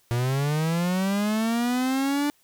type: linear sweep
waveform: 45% pulse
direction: up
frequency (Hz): 116.54 to 293.7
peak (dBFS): -22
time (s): 0.11-2.3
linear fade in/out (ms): 0
effects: white hiss -63 dBFS RMS until 2.43 s